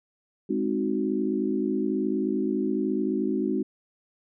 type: chord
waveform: sine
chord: Ab dominant seventh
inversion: none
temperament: equal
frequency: 207.7 / 261.6 / 311.1 / 370 Hz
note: Ab3 / C4 / Eb4 / Gb4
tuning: 0 / 0 / 0 / 0 cents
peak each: -29 dBFS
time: 0.49-3.63 s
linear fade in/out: 10 ms
effects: none